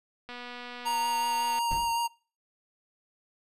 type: click train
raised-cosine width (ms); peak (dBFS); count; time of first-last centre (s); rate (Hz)
0.3; -26; 318; 0.29-1.589; 244
type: tone with vibrato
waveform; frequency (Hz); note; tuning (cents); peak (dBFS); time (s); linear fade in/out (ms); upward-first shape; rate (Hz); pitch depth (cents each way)
square; 932; A#5; -1; -27; 0.85-2.08; 20; sine; 5.4; 15
type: noise with exponential decay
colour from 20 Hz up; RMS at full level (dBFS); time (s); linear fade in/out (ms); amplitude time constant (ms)
brown; -31; 1.71-2.04; 1; 70
effects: noise-tail reverb RT60 0.4 s tail -25 dB re dry + resampled to 32000 Hz